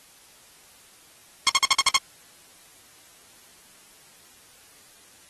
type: tone bursts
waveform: 10% pulse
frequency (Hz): 1081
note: C#6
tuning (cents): -44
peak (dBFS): -8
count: 7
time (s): 1.47-1.967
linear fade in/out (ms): 0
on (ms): 23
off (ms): 56
effects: white hiss -53 dBFS RMS until 5.29 s + AAC 32 kbps